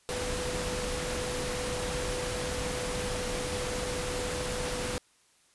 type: tone in noise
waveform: sine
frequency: 497.4 Hz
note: B4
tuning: 12 cents sharp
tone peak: -35 dBFS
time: 0.09-4.98 s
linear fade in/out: 0 ms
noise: pink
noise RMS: -34 dBFS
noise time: 0.09-4.98 s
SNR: -4 dB
effects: white hiss -65 dBFS RMS until 5.54 s + resampled to 24000 Hz